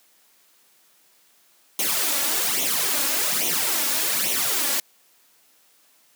white noise with flanger, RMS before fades -23 dBFS, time 1.79-4.8 s, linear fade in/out 2 ms, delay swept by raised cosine 0.31 to 3.61 ms, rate 1.2 Hz, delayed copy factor +0.75, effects white hiss -59 dBFS RMS until 6.15 s + high-pass 200 Hz 12 dB/octave

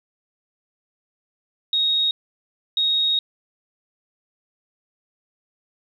sine tone pair in turn, 3755 / 3755 Hz, A#7 / A#7, +12 / +12 cents, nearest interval unison, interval 0 cents, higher neither, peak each -17 dBFS, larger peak neither, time 1.73-2.11 / 2.77-3.19 s, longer second, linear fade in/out 2 ms, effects 9-bit

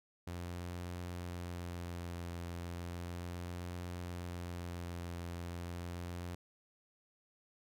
sawtooth tone with vibrato, 87.31 Hz, F2, in tune, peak -37 dBFS, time 0.27-6.35 s, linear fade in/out 5 ms, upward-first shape triangle, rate 0.35 Hz, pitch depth 23 cents each way, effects none

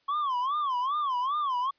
triangle tone with vibrato, 1088 Hz, C#6, 33 cents flat, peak -24 dBFS, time 0.08-1.71 s, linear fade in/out 10 ms, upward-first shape sine, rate 2.5 Hz, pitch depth 190 cents each way, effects white hiss -69 dBFS RMS until 1.78 s + resampled to 11025 Hz

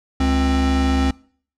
square tone pair together, 70 / 264.3 Hz, C#2 / C4, +18 / +18 cents, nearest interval octave + major seventh, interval 2300 cents, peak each -19 dBFS, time 0.2-1.11 s, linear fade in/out 5 ms, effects noise-tail reverb RT60 0.5 s tail -23 dB re dry + low-pass 6000 Hz 12 dB/octave

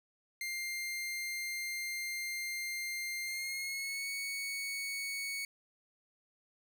sawtooth tone with pitch glide, 2100 to 2224 Hz, C7 to C#7, +6 to +5 cents, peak -33 dBFS, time 0.41-5.45 s, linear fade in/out 2 ms, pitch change +99 cents, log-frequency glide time 3.25-4.08 s, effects none

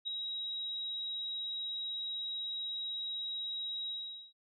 sine tone with ADSR envelope, 3829 Hz, A#7, 46 cents sharp, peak -32 dBFS, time 0.05-4.33 s, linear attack 26 ms, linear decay 6 ms, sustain -4 dB, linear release 430 ms, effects none

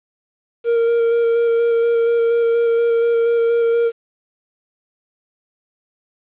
triangle tone with vibrato, 465.1 Hz, A#4, 4 cents flat, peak -11 dBFS, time 0.64-3.92 s, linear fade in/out 50 ms, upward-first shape square, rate 4.2 Hz, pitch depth 11 cents each way, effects resampled to 8000 Hz + 8-bit

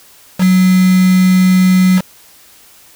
sine tone with quantisation, 185 Hz, F#3, in tune, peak -6 dBFS, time 0.38-2.02 s, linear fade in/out 50 ms, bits 3, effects white hiss -43 dBFS RMS until 2.95 s

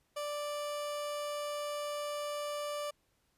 30% pulse tone, 587.3 Hz, D5, in tune, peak -33 dBFS, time 0.16-2.91 s, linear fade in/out 10 ms, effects pink hiss -75 dBFS RMS until 3.37 s + resampled to 32000 Hz

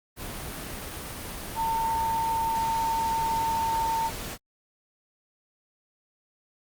sine tone in noise, 904 Hz, A5, 47 cents sharp, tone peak -24 dBFS, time 1.55-4.11 s, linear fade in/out 50 ms, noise pink, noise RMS -36 dBFS, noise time 0.16-4.38 s, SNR +9 dB, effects Opus 32 kbps

